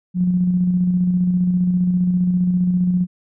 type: tone with tremolo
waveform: sine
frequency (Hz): 180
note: F#3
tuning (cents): -47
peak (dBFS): -13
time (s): 0.14-3.07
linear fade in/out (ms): 50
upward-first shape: square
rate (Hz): 15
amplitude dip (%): 30
effects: none